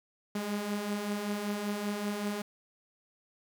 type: beating tone pair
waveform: sawtooth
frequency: 202 / 207.2 Hz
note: G#3 / G#3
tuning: -48 / -4 cents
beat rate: 5.2 Hz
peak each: -35 / -29 dBFS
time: 0.35-2.42 s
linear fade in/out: 5 ms
effects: 9-bit